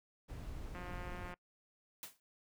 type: noise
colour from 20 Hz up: brown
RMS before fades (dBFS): -46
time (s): 0.28-1.34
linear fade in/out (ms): 20
type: click train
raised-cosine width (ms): 0.5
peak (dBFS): -34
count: 106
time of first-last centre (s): 0.75-1.34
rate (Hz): 178
type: noise with exponential decay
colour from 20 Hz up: white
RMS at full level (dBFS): -43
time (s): 2.03-2.2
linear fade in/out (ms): 1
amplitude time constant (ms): 35
effects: noise-tail reverb RT60 0.1 s tail -26 dB re dry